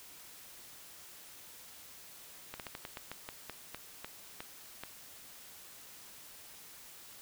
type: slowing click train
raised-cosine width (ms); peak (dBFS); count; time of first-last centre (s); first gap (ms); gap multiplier
0.3; -25; 13; 2.54-4.836; 58; 1.2
effects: white hiss -53 dBFS RMS until 7.21 s